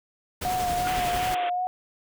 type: noise with tremolo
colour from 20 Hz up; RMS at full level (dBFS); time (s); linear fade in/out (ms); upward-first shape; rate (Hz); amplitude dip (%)
pink; -31; 0.41-1.35; 10; triangle; 11; 35
type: tone with vibrato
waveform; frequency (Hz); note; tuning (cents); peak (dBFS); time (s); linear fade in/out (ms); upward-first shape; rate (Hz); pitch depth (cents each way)
sine; 722; F#5; -43; -24; 0.45-1.67; 0; triangle; 2.7; 41
type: tone with exponential growth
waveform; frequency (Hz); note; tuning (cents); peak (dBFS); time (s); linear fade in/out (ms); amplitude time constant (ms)
sine; 1423; F6; +32; -28; 0.8-0.88; 5; 17
type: band-pass noise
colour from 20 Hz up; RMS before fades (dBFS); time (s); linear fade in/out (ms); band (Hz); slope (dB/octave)
white; -35; 0.86-1.5; 10; 300 to 3400; 96
effects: none